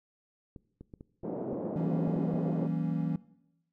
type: clicks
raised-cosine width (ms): 3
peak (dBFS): -33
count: 9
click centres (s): 0.562 / 0.81 / 0.938 / 1.009 / 1.234 / 1.53 / 2.076 / 2.164 / 2.34
type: band-pass noise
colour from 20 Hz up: white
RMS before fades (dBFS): -36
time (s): 1.23-2.68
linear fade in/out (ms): 20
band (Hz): 150 to 560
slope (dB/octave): 24
type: chord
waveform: triangle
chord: E diminished seventh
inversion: none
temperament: equal with one note detuned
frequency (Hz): 164.81 / 191.41 / 233.1 / 277.2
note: E3 / G3 / Bb3 / Db4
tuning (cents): 0 / -41 / 0 / 0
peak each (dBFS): -29 / -35 / -35 / -35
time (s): 1.76-3.16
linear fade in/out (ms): 2
effects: noise-tail reverb RT60 0.9 s tail -19 dB re dry